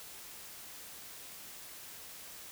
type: silence
effects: white hiss -49 dBFS RMS until 2.51 s